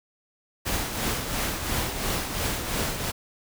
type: noise with tremolo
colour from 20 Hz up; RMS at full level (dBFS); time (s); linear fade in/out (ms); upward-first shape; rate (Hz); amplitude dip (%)
pink; -26; 0.65-3.12; 20; triangle; 2.9; 55
effects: none